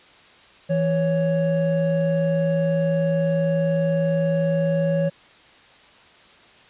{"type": "tone pair together", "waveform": "triangle", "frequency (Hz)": [165.4, 556.3], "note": ["E3", "C#5"], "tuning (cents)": [6, 6], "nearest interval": "octave + major sixth", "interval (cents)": 2100, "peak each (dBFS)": -19, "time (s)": [0.69, 5.1], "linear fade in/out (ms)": 20, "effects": ["white hiss -50 dBFS RMS until 6.69 s", "resampled to 8000 Hz"]}